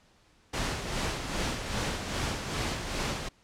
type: noise with tremolo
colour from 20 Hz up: pink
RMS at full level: -30 dBFS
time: 0.53-3.29 s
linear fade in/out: 10 ms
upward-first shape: sine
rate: 2.5 Hz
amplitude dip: 50%
effects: pink hiss -63 dBFS RMS until 3.43 s + low-pass 7000 Hz 12 dB/octave